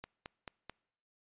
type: click train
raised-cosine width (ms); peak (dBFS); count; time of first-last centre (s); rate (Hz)
0.3; -27; 4; 0.04-0.696; 4.57
effects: noise-tail reverb RT60 0.8 s tail -25 dB re dry + resampled to 8000 Hz